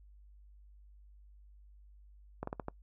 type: slowing click train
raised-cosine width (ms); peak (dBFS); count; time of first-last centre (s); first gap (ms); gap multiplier
1; -23; 5; 2.43-2.684; 44; 1.25
effects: noise-tail reverb RT60 0.1 s tail -24 dB re dry + added 50 Hz sine -55 dBFS peak until 2.82 s